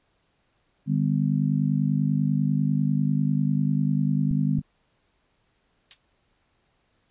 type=harmonic tone; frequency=50.1 Hz; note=G1; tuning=38 cents sharp; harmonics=3 / 4 / 5; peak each=-23 / -25 / -27 dBFS; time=0.86-4.62 s; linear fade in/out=50 ms
type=clicks; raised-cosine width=5 ms; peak=-18 dBFS; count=2; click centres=4.312 / 4.587 s
type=noise with exponential decay; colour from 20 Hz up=violet; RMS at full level=-24 dBFS; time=5.91-5.99 s; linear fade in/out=0 ms; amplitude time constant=17 ms
effects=pink hiss -69 dBFS RMS until 7.1 s + resampled to 8000 Hz